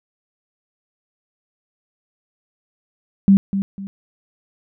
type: tone with echo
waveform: sine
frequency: 196 Hz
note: G3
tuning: in tune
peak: -7 dBFS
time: 3.28-3.37 s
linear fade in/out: 0 ms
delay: 250 ms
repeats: 2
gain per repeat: -10 dB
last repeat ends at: 3.87 s
effects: none